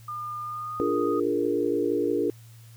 sine tone with pitch glide, 1208 to 1243.4 Hz, D6 to D#6, +48 to -2 cents, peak -31 dBFS, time 0.08-1.2 s, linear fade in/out 5 ms, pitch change +50 cents, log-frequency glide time 0.42-0.88 s
sine chord, Bb dominant seventh, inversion first, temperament equal, 293.7 / 349.2 / 415.3 / 466.2 Hz, D4 / F4 / Ab4 / Bb4, 0 / 0 / 0 / 0 cents, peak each -28 dBFS, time 0.8-2.3 s, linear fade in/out 0 ms
effects added 114 Hz sine -46 dBFS peak until 2.76 s + white hiss -57 dBFS RMS until 2.76 s

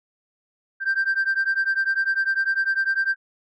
sine beating tone pair, 1568 / 1578 Hz, G6 / G6, 0 / +11 cents, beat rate 10 Hz, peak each -21 dBFS, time 0.8-3.16 s, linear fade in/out 50 ms, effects tanh soft clip ceiling -16 dBFS

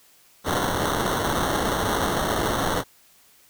white noise with sample-and-hold, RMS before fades -24 dBFS, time 0.44-2.84 s, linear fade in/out 50 ms, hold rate 2450 Hz, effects white hiss -56 dBFS RMS until 3.49 s

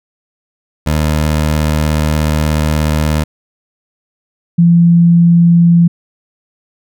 20% pulse / sine tone pair in turn, 76.7 / 170.6 Hz, D#2 / F3, -24 / -40 cents, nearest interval octave + major second, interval 1384 cents, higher second, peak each -6 / -4 dBFS, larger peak second, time 0.86-3.24 / 4.58-5.88 s, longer first, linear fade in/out 10 ms, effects none

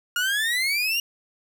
30% pulse exponential sweep, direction up, 1416 to 2856 Hz, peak -19 dBFS, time 0.16-1 s, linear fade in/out 2 ms, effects none

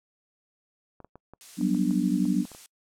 clicks, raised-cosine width 1 ms, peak -32 dBFS, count 11, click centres 1.003 / 1.046 / 1.156 / 1.336 / 1.612 / 1.747 / 1.909 / 2.254 / 2.453 / 2.517 / 2.549 s
blue noise, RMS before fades -43 dBFS, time 1.41-2.66 s, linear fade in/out 0 ms
sine chord, G major seventh, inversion third, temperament just, 183.75 / 196 / 245 / 294 Hz, F#3 / G3 / B3 / D4, -12 / 0 / -14 / +2 cents, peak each -27 / -28 / -27 / -27 dBFS, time 1.57-2.46 s, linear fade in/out 50 ms
effects noise-tail reverb RT60 0.1 s tail -26 dB re dry + low-pass 9000 Hz 12 dB/octave

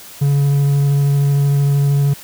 triangle tone with vibrato, 141.3 Hz, C#3, 34 cents sharp, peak -9 dBFS, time 0.21-2.14 s, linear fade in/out 10 ms, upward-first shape triangle, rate 13 Hz, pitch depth 11 cents each way, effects white hiss -37 dBFS RMS until 2.23 s

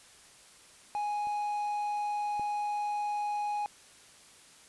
triangle tone, 830.6 Hz, G#5, in tune, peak -28 dBFS, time 0.95-3.66 s, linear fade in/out 0 ms
clicks, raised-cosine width 2 ms, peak -40 / -31 dBFS, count 2, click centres 1.271 / 2.396 s
effects white hiss -56 dBFS RMS until 4.68 s + resampled to 24000 Hz

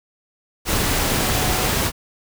sine tone in noise, 740 Hz, F#5, in tune, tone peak -30 dBFS, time 1.2-1.72 s, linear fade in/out 50 ms, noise pink, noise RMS -20 dBFS, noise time 0.65-1.92 s, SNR -13 dB, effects none

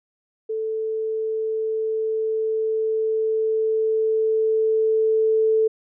sine tone with level ramp, 440 Hz, A4, in tune, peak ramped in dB -23 to -15 dBFS, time 0.49-5.68 s, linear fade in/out 10 ms, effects none

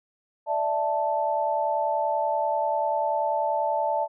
sine chord, D suspended second, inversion none, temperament equal with one note detuned, 589 / 659.3 / 880 Hz, D5 / E5 / A5, +5 / 0 / 0 cents, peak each -28 / -28 / -25 dBFS, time 0.46-4.08 s, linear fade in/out 50 ms, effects none

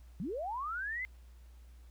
sine linear sweep, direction up, 149.1 to 2093 Hz, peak -35 dBFS, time 0.2-1.05 s, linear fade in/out 0 ms, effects added 60 Hz sine -52 dBFS peak until 1.9 s + pink hiss -69 dBFS RMS until 1.9 s

